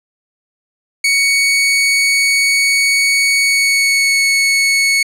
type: tone with pitch glide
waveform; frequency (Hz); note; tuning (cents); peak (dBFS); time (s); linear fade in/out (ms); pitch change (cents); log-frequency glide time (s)
sawtooth; 2231 to 2210; C#7 to C#7; +11 to -6; -7; 1.04-5.03; 5; -17; 3.39-4.22
effects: low-pass 11000 Hz 12 dB/octave